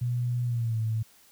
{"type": "tone with pitch glide", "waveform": "sine", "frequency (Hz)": [121.9, 111.14], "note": ["B2", "A2"], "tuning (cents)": [-22, 18], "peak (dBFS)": -25, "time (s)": [0.01, 1.03], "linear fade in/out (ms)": 10, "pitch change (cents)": -160, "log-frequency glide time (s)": [0.45, 0.79], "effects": ["white hiss -58 dBFS RMS until 1.31 s"]}